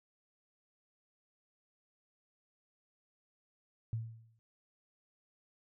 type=tone with exponential decay; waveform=sine; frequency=113.2 Hz; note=A2; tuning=50 cents sharp; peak=-31 dBFS; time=3.93-4.39 s; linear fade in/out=0 ms; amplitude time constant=99 ms; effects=none